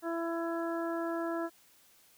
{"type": "harmonic tone", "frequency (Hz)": 334.2, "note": "E4", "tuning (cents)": 24, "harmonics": [1, 2, 3, 4, 5], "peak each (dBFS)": [-34, -37, -43, -42, -45], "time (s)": [0.02, 1.5], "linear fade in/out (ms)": 50, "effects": ["white hiss -63 dBFS RMS until 2.17 s"]}